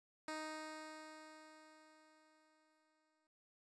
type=tone with exponential decay; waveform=10% pulse; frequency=311.1 Hz; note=D#4; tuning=in tune; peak=-34 dBFS; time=0.28-3.27 s; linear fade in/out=1 ms; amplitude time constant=650 ms; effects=resampled to 22050 Hz